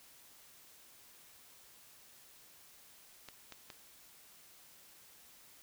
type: clicks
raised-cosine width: 0.2 ms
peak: -30 dBFS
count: 3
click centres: 3.287 / 3.523 / 3.702 s
effects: white hiss -60 dBFS RMS until 5.62 s